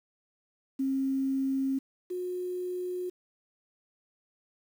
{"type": "tone pair in turn", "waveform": "sine", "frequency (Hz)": [268.5, 361.8], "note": ["C4", "F#4"], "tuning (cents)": [45, -39], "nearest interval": "perfect fourth", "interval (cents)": 516, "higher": "second", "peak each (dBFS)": [-26, -31], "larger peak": "first", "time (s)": [[0.79, 1.79], [2.1, 3.1]], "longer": "neither", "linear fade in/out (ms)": 10, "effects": ["9-bit"]}